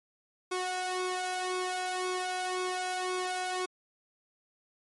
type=tone with flanger; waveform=sawtooth; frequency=367.1 Hz; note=F#4; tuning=14 cents flat; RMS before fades=-33 dBFS; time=0.51-3.66 s; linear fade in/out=10 ms; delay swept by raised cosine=0.85 to 1.49 ms; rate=1.9 Hz; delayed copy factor=+0.75; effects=MP3 48 kbps